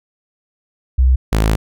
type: tone pair in turn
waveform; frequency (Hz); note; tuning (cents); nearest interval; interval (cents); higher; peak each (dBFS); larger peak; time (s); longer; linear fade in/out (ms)
sine / sawtooth; 64 / 53.82; C2 / A1; -38 / -38; minor third; 300; first; -8; neither; 0.98-1.16 / 1.32-1.56; second; 10
effects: none